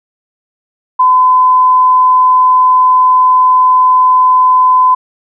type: tone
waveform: sine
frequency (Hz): 1015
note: B5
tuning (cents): +47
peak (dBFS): -4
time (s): 0.99-4.95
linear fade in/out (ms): 10
effects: none